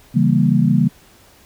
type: chord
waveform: sine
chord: C# diminished seventh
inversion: none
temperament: equal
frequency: 138.59 / 164.81 / 196 / 233.1 Hz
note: C#3 / E3 / G3 / Bb3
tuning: 0 / 0 / 0 / 0 cents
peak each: -17 dBFS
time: 0.14-0.89 s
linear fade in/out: 20 ms
effects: pink hiss -49 dBFS RMS until 1.45 s